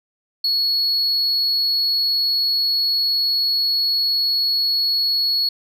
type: tone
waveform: sine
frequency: 4361 Hz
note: C#8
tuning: 29 cents flat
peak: -14 dBFS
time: 0.44-5.49 s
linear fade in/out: 5 ms
effects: tanh soft clip ceiling -15 dBFS